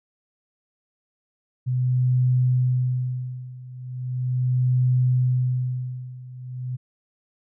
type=tone with tremolo; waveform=sine; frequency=126.3 Hz; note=B2; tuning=39 cents sharp; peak=-16 dBFS; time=1.66-6.77 s; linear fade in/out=20 ms; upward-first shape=sine; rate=0.38 Hz; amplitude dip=90%; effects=none